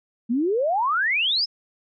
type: exponential sweep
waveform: sine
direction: up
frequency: 221.3 to 5330 Hz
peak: -19 dBFS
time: 0.29-1.46 s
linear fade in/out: 20 ms
effects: none